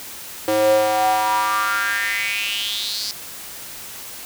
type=tone with high-pass filter sweep; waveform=square; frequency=107.1 Hz; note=A2; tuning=46 cents flat; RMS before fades=-20 dBFS; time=0.48-3.11 s; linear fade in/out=0 ms; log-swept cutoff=430 to 4900 Hz; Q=6; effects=white hiss -35 dBFS RMS until 4.25 s